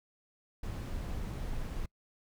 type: noise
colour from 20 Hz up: brown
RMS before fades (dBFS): -37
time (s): 0.63-1.86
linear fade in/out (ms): 5
effects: noise-tail reverb RT60 0.1 s tail -26 dB re dry